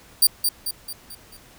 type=tone with echo; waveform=5% pulse; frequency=4689 Hz; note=D8; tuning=4 cents flat; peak=-5 dBFS; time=0.22-0.27 s; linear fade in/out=5 ms; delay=220 ms; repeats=5; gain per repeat=-6 dB; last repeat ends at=1.37 s; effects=pink hiss -50 dBFS RMS until 1.58 s